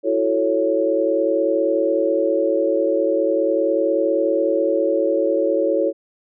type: chord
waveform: sine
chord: F# minor seventh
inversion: third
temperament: equal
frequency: 329.6 / 370 / 440 / 554.4 Hz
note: E4 / F#4 / A4 / C#5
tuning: 0 / 0 / 0 / 0 cents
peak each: -22 / -24 / -22 / -19 dBFS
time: 0.03-5.93 s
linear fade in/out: 50 ms
effects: none